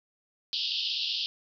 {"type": "band-pass noise", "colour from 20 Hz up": "pink", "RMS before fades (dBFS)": -31, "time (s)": [0.53, 1.26], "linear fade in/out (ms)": 0, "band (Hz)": [2800, 5100], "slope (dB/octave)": 96, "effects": []}